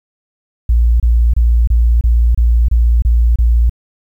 sine tone bursts, 58.2 Hz, A#1, 2 cents flat, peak -7 dBFS, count 9, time 0.69-3.696 s, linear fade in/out 5 ms, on 310 ms, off 27 ms, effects 8-bit

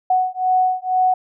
sine beating tone pair, 740 / 742.1 Hz, F#5 / F#5, 0 / +5 cents, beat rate 2.1 Hz, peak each -18 / -18 dBFS, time 0.1-1.14 s, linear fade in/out 5 ms, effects none

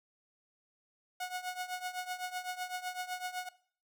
sawtooth tone with tremolo, 730 Hz, F#5, 24 cents flat, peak -30 dBFS, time 1.2-3.49 s, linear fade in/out 5 ms, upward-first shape triangle, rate 7.9 Hz, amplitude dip 90%, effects noise-tail reverb RT60 0.5 s tail -18 dB re dry

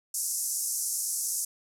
white band-pass noise, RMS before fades -31 dBFS, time 0.14-1.45 s, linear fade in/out 5 ms, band 5600 to 12000 Hz, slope 48 dB/octave, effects none

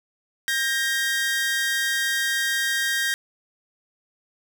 sawtooth tone pair together, 1599 / 1872.8 Hz, G6 / A#6, +34 / +8 cents, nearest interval minor third, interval 274 cents, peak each -21 dBFS, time 0.48-3.14 s, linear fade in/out 0 ms, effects none

